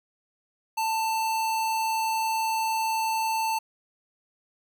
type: tone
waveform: square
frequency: 889 Hz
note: A5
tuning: 18 cents sharp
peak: -25 dBFS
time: 0.77-3.59 s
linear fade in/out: 10 ms
effects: none